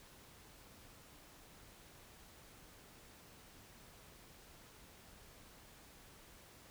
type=silence; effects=pink hiss -60 dBFS RMS until 6.7 s